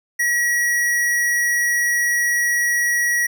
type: tone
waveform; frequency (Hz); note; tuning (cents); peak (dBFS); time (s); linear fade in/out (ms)
square; 1916; A#6; +47; -17; 0.19-3.27; 10
effects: none